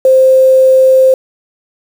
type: tone with quantisation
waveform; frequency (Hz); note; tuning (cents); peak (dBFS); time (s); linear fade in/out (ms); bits
sine; 523.3; C5; 0; -3; 0.05-1.14; 2; 5
effects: none